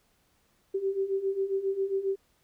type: beating tone pair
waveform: sine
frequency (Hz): 384.1 / 391.5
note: G4 / G4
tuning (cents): -35 / -2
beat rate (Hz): 7.4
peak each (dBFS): -32 / -28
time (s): 0.74-2.16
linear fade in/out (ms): 10
effects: pink hiss -69 dBFS RMS until 2.43 s